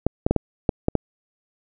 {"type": "clicks", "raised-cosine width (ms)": 2, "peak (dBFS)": -4, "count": 7, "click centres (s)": [0.066, 0.265, 0.31, 0.363, 0.692, 0.884, 0.953], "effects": []}